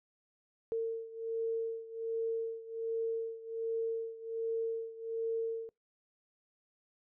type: beating tone pair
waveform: sine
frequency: 453.4 / 454.7 Hz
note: A#4 / A#4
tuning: -48 / -43 cents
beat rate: 1.3 Hz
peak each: -35 / -38 dBFS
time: 0.72-5.69 s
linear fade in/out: 0 ms
effects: noise-tail reverb RT60 0.2 s tail -25 dB re dry